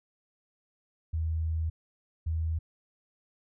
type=tone pair in turn; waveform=sine; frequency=80.4 / 80.7 Hz; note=E2 / E2; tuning=-43 / -36 cents; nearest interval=unison; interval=7 cents; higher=second; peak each=-27 dBFS; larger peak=neither; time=1.13-1.7 / 2.26-2.59 s; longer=first; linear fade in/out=10 ms; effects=none